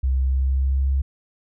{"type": "tone with pitch glide", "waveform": "sine", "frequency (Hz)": [65.41, 67.64], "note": ["C2", "C#2"], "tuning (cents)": [0, -42], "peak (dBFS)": -17, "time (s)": [0.03, 1.02], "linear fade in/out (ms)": 10, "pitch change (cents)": 58, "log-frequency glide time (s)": [0.14, 0.9], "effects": []}